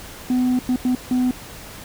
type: tone bursts at uneven times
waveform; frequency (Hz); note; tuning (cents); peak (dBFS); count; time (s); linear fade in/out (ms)
sine; 251.4; B3; +31; -13; 4; 0.3-0.59 / 0.69-0.76 / 0.85-0.95 / 1.11-1.31; 2
effects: tanh soft clip ceiling -15 dBFS + pink hiss -38 dBFS RMS until 1.84 s